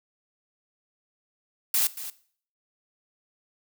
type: noise with echo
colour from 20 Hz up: blue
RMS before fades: -23 dBFS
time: 1.74-1.87 s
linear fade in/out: 2 ms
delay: 230 ms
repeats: 1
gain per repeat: -13 dB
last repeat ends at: 2.1 s
effects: noise-tail reverb RT60 0.5 s tail -17 dB re dry